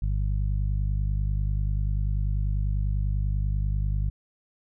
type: harmonic tone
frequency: 50.2 Hz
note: G1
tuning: 42 cents sharp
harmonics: 1 / 2 / 3 / 4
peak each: -24 / -29 / -35 / -46 dBFS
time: 0.02-4.1 s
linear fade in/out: 5 ms
effects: none